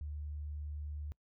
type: tone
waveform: sine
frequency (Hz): 74.2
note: D2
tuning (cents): +18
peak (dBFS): -39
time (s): 0.01-1.12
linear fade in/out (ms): 0
effects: noise-tail reverb RT60 0.1 s tail -24 dB re dry